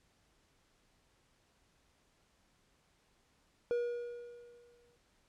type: tone with exponential decay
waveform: triangle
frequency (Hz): 479.3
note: A#4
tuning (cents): +48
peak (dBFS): -27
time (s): 3.71-4.96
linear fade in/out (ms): 0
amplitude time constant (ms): 270
effects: pink hiss -72 dBFS RMS until 5.28 s + low-pass 9000 Hz 12 dB/octave